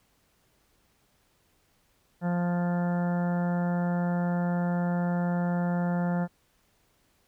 harmonic tone, 175.2 Hz, F3, 6 cents sharp, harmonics 1 / 2 / 3 / 4 / 5 / 6 / 7 / 8 / 9 / 10, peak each -25 / -42 / -36 / -37 / -40 / -49 / -51 / -43 / -53 / -46 dBFS, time 2.21-6.28 s, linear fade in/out 50 ms, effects pink hiss -68 dBFS RMS until 7.27 s

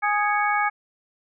harmonic tone with a mistuned harmonic, 414.5 Hz, G#4, 3 cents flat, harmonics 2 / 3 / 4 / 5, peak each -23 / -25 / -26 / -27 dBFS, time 0.02-0.7 s, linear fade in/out 20 ms, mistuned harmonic 5, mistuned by +120 cents, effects none

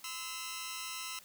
10% pulse tone cluster, 1026 / 1306 / 2801 Hz, C6 / E6 / F7, -34 / -17 / +4 cents, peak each -36 / -35 / -36 dBFS, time 0.04-1.19 s, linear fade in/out 2 ms, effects white hiss -58 dBFS RMS until 1.24 s

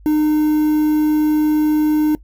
triangle tone with quantisation, 304.8 Hz, D#4, 36 cents flat, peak -10 dBFS, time 0.06-2.15 s, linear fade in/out 0 ms, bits 6, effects noise-tail reverb RT60 0.1 s tail -21 dB re dry + added 50 Hz sine -40 dBFS peak until 2.23 s

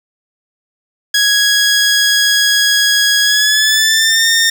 15% pulse tone with pitch glide, 1661.2 to 1822 Hz, G#6 to A#6, 0 to -40 cents, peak -3 dBFS, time 1.14-4.5 s, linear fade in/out 5 ms, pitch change +160 cents, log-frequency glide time 3.22-4.27 s, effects none

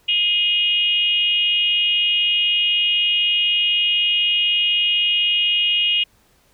sine tone with frequency modulation, 2864 Hz, F7, 43 cents sharp, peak -15 dBFS, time 0.08-6.04 s, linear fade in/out 10 ms, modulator 384 Hz, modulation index 0.72, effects pink hiss -58 dBFS RMS until 6.53 s

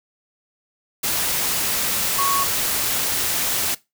sine tone in noise, 1108.7 Hz, C#6, in tune, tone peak -19 dBFS, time 2.18-2.44 s, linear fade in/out 10 ms, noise white, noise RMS -22 dBFS, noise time 1.03-3.75 s, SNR 0 dB, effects noise-tail reverb RT60 0.2 s tail -19 dB re dry

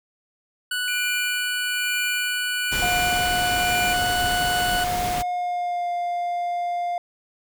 25% pulse tone, 1480 Hz, F#6, in tune, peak -20 dBFS, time 0.71-4.84 s, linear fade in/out 5 ms
square tone with tremolo, 2390 Hz, D7, 30 cents sharp, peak -26 dBFS, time 0.88-3.93 s, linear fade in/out 0 ms, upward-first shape sine, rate 1.1 Hz, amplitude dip 65%
pink noise, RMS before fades -29 dBFS, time 2.71-5.23 s, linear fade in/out 20 ms
triangle tone with pitch glide, 717 to 701.8 Hz, F5 to F5, +45 to +8 cents, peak -21 dBFS, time 2.82-6.98 s, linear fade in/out 2 ms, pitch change -37 cents, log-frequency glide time 5.24-5.9 s
effects none

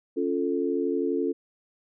sine chord, Db augmented, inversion none, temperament equal, 277.2 / 349.2 / 440 Hz, Db4 / F4 / A4, 0 / 0 / 0 cents, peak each -28 dBFS, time 0.16-1.33 s, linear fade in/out 20 ms, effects none

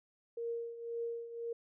sine tone with tremolo, 466.2 Hz, A#4, in tune, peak -34 dBFS, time 0.37-1.53 s, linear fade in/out 5 ms, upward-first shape triangle, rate 1.9 Hz, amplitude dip 75%, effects none

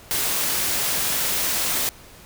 white noise, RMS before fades -23 dBFS, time 0.11-1.89 s, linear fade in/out 0 ms, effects pink hiss -46 dBFS RMS until 2.25 s

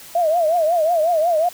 sine tone with vibrato, 659.3 Hz, E5, in tune, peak -14 dBFS, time 0.15-1.49 s, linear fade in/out 5 ms, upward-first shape triangle, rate 5.5 Hz, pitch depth 160 cents each way, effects white hiss -40 dBFS RMS until 1.53 s

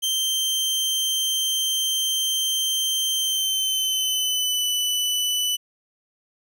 sawtooth tone with pitch glide, 3136 to 2984 Hz, G7 to F#7, 0 to +14 cents, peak -18 dBFS, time 0.02-5.57 s, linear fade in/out 20 ms, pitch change -86 cents, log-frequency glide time 3.15-4.65 s, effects none

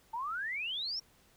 sine exponential sweep, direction up, 880 to 5650 Hz, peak -34 dBFS, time 0.13-1 s, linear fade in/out 10 ms, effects pink hiss -65 dBFS RMS until 1.36 s

